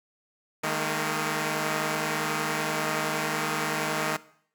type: chord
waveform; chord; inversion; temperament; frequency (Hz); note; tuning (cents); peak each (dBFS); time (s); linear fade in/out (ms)
5% pulse; D# suspended fourth; none; equal with one note detuned; 155.56 / 207.7 / 228; D#3 / G#3 / A#3; 0 / 0 / -38; -18 / -22 / -20; 0.63-4.17; 10
effects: noise-tail reverb RT60 0.6 s tail -19 dB re dry